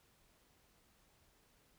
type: silence
effects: pink hiss -71 dBFS RMS until 1.78 s